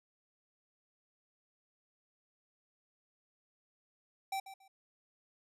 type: tone with echo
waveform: square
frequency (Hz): 776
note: G5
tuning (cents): -18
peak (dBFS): -35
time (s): 4.32-4.4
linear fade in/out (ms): 5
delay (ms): 140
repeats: 2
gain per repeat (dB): -13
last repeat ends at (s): 4.68
effects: resampled to 32000 Hz